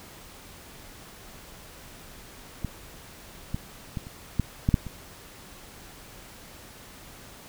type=clicks; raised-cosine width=5 ms; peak=-16 / -16 / -18 / -28 / -10 / -9 / -6 / -23 dBFS; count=8; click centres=2.647 / 3.545 / 3.972 / 4.069 / 4.397 / 4.689 / 4.742 / 4.867 s; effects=pink hiss -47 dBFS RMS until 7.48 s